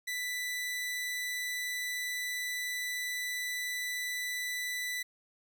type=tone; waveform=sawtooth; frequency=1983 Hz; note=B6; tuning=7 cents sharp; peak=-30 dBFS; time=0.07-5.03 s; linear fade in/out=10 ms; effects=none